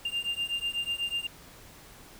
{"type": "beating tone pair", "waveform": "triangle", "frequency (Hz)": [2794, 2802.1], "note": ["F7", "F7"], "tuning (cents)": [0, 5], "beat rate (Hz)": 8.1, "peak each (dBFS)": -31, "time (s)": [0.05, 1.27], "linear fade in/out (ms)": 5, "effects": ["pink hiss -51 dBFS RMS until 2.19 s"]}